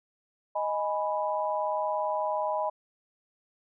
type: chord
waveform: sine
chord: G# minor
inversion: second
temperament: equal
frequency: 622.3 / 830.6 / 987.8 Hz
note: D#5 / G#5 / B5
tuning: 0 / 0 / 0 cents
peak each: -30 / -32 / -31 dBFS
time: 0.55-2.7 s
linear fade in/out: 10 ms
effects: none